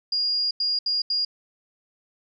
sine tone bursts at uneven times, 4843 Hz, D#8, 48 cents flat, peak -21 dBFS, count 4, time 0.12-0.51 / 0.6-0.79 / 0.86-1.02 / 1.1-1.25 s, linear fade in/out 5 ms, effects none

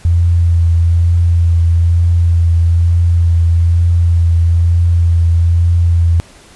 sine tone with vibrato, 84.9 Hz, F2, 48 cents flat, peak -7 dBFS, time 0.05-6.2 s, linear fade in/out 0 ms, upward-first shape triangle, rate 1.1 Hz, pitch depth 21 cents each way, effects pink hiss -41 dBFS RMS until 6.55 s + resampled to 24000 Hz

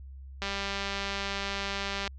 click train, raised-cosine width 0.2 ms, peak -15 dBFS, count 329, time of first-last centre 0.42-2.077 s, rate 198 Hz, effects added 67 Hz sine -42 dBFS peak until 2.18 s + low-pass 5000 Hz 12 dB/octave

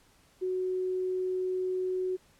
sine tone, 370 Hz, F#4, in tune, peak -28 dBFS, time 0.41-2.17 s, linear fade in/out 20 ms, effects pink hiss -63 dBFS RMS until 2.39 s + low-pass 12000 Hz 12 dB/octave

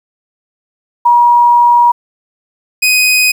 sine / sawtooth tone pair in turn, 957 / 2502 Hz, A#5 / D#7, +45 / +9 cents, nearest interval octave + perfect fourth, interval 1664 cents, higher second, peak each -4 dBFS, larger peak neither, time 1.05-1.92 / 2.82-3.32 s, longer first, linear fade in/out 10 ms, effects 7-bit

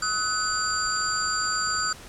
sine tone cluster, 1272 / 1485 / 4727 / 7250 Hz, D#6 / F#6 / D8 / A#8, +38 / +6 / +10 / -49 cents, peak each -29 dBFS, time 0.02-1.93 s, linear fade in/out 5 ms, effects pink hiss -44 dBFS RMS until 2.08 s + low-pass 11000 Hz 12 dB/octave

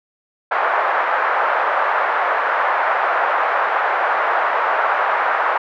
white band-pass noise, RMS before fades -18 dBFS, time 0.51-5.58 s, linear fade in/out 10 ms, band 590 to 1500 Hz, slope 24 dB/octave, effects none

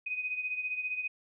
sine beating tone pair, 2499 / 2514 Hz, D#7 / D#7, +7 / +17 cents, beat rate 15 Hz, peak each -33 / -39 dBFS, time 0.06-1.08 s, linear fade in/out 10 ms, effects none

